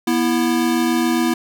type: tone pair together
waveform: square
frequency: 242.8 / 330.1 Hz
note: B3 / E4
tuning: -29 / +2 cents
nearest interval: perfect fourth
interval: 531 cents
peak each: -19 dBFS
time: 0.07-1.34 s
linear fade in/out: 5 ms
effects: none